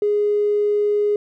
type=tone with tanh clipping; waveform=triangle; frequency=414.6 Hz; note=G#4; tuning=3 cents flat; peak=-15 dBFS; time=0.02-1.16 s; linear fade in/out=2 ms; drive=2 dB; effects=none